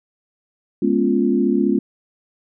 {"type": "chord", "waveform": "sine", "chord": "C# dominant seventh", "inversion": "second", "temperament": "equal with one note detuned", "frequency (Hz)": [207.7, 241.9, 277.2, 349.2], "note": ["G#3", "B3", "C#4", "E#4"], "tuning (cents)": [0, -36, 0, 0], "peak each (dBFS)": -20, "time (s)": [0.82, 1.79], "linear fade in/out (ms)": 5, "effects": []}